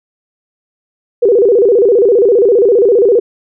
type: tone with vibrato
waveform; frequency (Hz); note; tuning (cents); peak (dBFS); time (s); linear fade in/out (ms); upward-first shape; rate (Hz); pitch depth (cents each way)
sine; 435.4; A4; -18; -5; 1.22-3.2; 10; square; 15; 170
effects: none